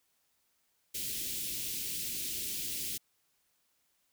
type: band-stop noise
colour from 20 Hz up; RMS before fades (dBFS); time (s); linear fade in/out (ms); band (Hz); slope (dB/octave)
white; -37; 0.94-2.98; 10; 390 to 2500; 24
effects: white hiss -75 dBFS RMS until 4.12 s